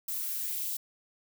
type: noise with high-pass filter sweep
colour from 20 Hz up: violet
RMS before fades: -34 dBFS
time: 0.08-0.77 s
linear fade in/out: 5 ms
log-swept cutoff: 700 to 3500 Hz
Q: 1.5
effects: none